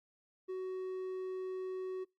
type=tone; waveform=triangle; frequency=373.4 Hz; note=F#4; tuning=16 cents sharp; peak=-35 dBFS; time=0.48-2.05 s; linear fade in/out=20 ms; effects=noise-tail reverb RT60 0.2 s tail -24 dB re dry + Opus 48 kbps